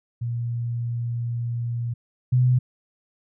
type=tone pair in turn; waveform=sine; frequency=118.5 / 125.55 Hz; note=A#2 / B2; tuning=+29 / +29 cents; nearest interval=minor second; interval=100 cents; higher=second; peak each=-24 / -15 dBFS; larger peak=second; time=0.21-1.94 / 2.32-2.59 s; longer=first; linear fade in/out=10 ms; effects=none